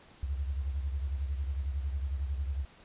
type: beating tone pair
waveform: sine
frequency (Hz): 68 / 79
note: C#2 / D#2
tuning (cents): -33 / +27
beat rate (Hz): 11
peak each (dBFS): -31 / -39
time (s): 0.23-2.65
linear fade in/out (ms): 0
effects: pink hiss -57 dBFS RMS until 2.84 s + resampled to 8000 Hz